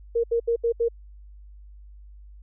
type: tone bursts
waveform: sine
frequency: 466.2 Hz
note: A#4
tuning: in tune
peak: -19 dBFS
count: 5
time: 0.15-0.886 s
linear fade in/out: 10 ms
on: 88 ms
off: 74 ms
effects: added 50 Hz sine -43 dBFS peak until 2.42 s